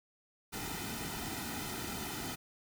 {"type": "noise with comb filter", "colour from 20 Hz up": "pink", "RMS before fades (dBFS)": -40, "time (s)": [0.52, 2.36], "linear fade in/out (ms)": 20, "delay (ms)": 1.8, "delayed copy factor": -0.75, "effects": []}